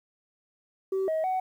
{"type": "tone with pitch steps", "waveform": "sine", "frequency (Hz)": [383.5, 635, 748], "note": ["G4", "D#5", "F#5"], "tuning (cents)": [-38, 35, 19], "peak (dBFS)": -23, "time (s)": [0.92, 1.4], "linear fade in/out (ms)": 5, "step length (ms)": 160, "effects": ["tanh soft clip ceiling -23 dBFS", "10-bit"]}